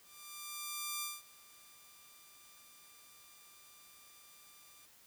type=tone with ADSR envelope; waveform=5% pulse; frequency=1186 Hz; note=D6; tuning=17 cents sharp; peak=-25 dBFS; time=0.02-4.86 s; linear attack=1000 ms; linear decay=200 ms; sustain=-23 dB; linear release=11 ms; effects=white hiss -63 dBFS RMS until 5.06 s